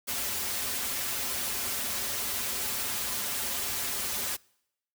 white noise with comb filter, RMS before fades -32 dBFS, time 0.07-4.37 s, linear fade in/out 20 ms, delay 6.3 ms, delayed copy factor -1, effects noise-tail reverb RT60 0.8 s tail -26 dB re dry

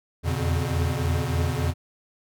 square tone cluster, 83 / 86.4 / 121.8 / 142.3 Hz, E2 / F2 / B2 / C#3, +12 / -18 / -24 / +46 cents, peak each -28 / -28 / -30 / -30 dBFS, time 0.23-1.74 s, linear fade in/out 50 ms, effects none

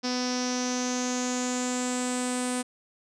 sawtooth tone with low-pass filter sweep, 249.7 Hz, B3, 19 cents sharp, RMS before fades -29 dBFS, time 0.03-2.63 s, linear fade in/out 20 ms, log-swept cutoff 5300 to 8800 Hz, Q 7.5, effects none

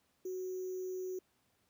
sine tone with sample-and-hold, 370 Hz, F#4, in tune, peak -37 dBFS, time 0.25-1.19 s, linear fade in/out 5 ms, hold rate 6300 Hz, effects pink hiss -75 dBFS RMS until 1.69 s + high-pass 80 Hz 12 dB/octave

